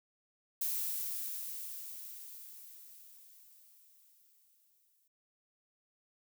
violet noise with exponential decay, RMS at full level -34 dBFS, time 0.61-5.08 s, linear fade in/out 5 ms, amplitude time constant 970 ms, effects none

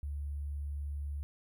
sine tone with sample-and-hold, 71.9 Hz, D2, 36 cents flat, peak -35 dBFS, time 0.03-1.23 s, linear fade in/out 0 ms, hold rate 11025 Hz, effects none

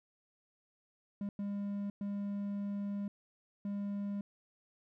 triangle tone bursts at uneven times, 201.8 Hz, G#3, 49 cents flat, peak -33 dBFS, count 4, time 1.21-1.29 / 1.39-1.9 / 2.01-3.08 / 3.65-4.21 s, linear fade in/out 2 ms, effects none

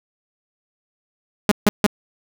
sawtooth tone bursts, 207.7 Hz, G#3, in tune, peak -7 dBFS, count 3, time 1.49-1.865 s, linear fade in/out 0 ms, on 25 ms, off 150 ms, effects none

